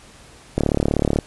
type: click train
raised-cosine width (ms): 2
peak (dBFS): -4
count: 23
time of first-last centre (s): 0.58-1.188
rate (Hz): 36.2
effects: pink hiss -46 dBFS RMS until 1.26 s + resampled to 24000 Hz

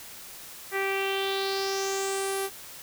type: tone with low-pass filter sweep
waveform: sawtooth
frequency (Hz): 390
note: G4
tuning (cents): -9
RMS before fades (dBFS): -29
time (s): 0.71-2.5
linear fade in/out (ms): 50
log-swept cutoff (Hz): 2000 to 12000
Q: 4.3
effects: white hiss -44 dBFS RMS until 2.82 s

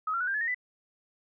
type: tone with pitch steps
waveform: sine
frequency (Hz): 1269 / 1368 / 1474.6 / 1589.6 / 1713.6 / 1847.2 / 1991.3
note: D#6 / F6 / F#6 / G6 / A6 / A#6 / B6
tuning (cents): +34 / -36 / -6 / +24 / -46 / -16 / +14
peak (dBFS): -27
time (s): 0.07-0.546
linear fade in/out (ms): 5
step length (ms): 68
effects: none

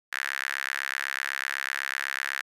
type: tone with high-pass filter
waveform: sawtooth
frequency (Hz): 68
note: C#2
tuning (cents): -33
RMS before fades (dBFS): -32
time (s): 0.12-2.42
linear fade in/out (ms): 10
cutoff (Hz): 1700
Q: 4.6
effects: resampled to 32000 Hz

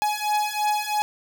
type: beating tone pair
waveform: 45% pulse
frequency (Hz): 840 / 843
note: G#5 / G#5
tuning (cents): +19 / +26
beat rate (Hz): 3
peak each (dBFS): -25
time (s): 0.02-1.02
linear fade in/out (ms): 0
effects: none

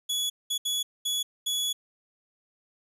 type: tone bursts at uneven times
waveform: sawtooth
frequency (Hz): 3390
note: G#7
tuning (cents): +35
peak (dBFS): -23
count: 5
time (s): 0.09-0.3 / 0.5-0.58 / 0.65-0.83 / 1.05-1.23 / 1.46-1.73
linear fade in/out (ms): 10
effects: resampled to 32000 Hz

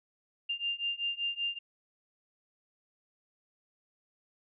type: beating tone pair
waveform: sine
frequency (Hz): 2794 / 2799.2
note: F7 / F7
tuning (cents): 0 / +3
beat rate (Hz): 5.2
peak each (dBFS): -35 / -34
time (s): 0.49-1.59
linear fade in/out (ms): 10
effects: none

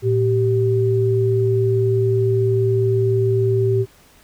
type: tone pair together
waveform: sine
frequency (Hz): 113.64 / 387.7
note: A#2 / G4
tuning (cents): -44 / -19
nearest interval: octave + major sixth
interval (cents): 2125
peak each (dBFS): -17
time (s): 0.02-3.86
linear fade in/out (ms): 50
effects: pink hiss -51 dBFS RMS until 4.23 s

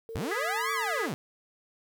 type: tone with pitch glide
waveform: sine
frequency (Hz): 452.8 to 448.4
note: A4 to A4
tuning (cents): +50 to +33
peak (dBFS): -37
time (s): 0.09-1.09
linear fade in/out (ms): 0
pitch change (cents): -17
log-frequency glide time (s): 0.21-0.61
type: linear two-way sweep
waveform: sawtooth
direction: up then down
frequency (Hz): 59.4 to 1174.7 to 111.1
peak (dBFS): -27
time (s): 0.15-1.14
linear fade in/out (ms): 0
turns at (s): 0.72
type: chord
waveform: sine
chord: G# minor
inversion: second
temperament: just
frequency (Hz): 1245.9 / 1661.2 / 1993.5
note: D#6 / G#6 / B6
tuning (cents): +2 / 0 / +16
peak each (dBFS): -35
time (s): 0.31-1.06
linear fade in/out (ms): 5
effects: 10-bit

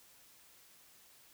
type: silence
effects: white hiss -62 dBFS RMS until 1.33 s

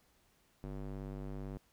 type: tone with band-pass filter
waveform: square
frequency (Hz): 49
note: G1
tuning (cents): 0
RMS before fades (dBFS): -43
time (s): 0.63-1.58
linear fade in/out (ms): 10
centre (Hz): 260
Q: 0.62
effects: pink hiss -71 dBFS RMS until 1.72 s

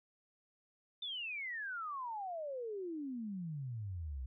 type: exponential sweep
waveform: sine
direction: down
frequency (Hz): 3600 to 61.1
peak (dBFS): -39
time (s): 1.02-4.26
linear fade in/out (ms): 5
effects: none

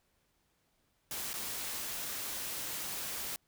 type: noise with dropouts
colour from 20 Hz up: white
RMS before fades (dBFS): -39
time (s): 1.11-3.36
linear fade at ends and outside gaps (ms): 1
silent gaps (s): 1.332-1.339
effects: pink hiss -75 dBFS RMS until 3.47 s

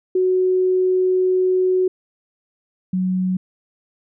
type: tone pair in turn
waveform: sine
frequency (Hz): 370 / 185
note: F#4 / F#3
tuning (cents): 0 / 0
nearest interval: octave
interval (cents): 1200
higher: first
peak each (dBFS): -14 / -17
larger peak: first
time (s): 0.15-1.88 / 2.93-3.37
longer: first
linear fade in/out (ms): 5
effects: none

